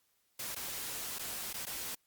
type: noise with dropouts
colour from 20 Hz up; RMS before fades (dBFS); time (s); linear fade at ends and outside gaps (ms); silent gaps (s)
white; -40; 0.39-1.95; 5; 0.549-0.561 / 1.186-1.193 / 1.53-1.54 / 1.654-1.666
effects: white hiss -75 dBFS RMS until 2.06 s + Opus 48 kbps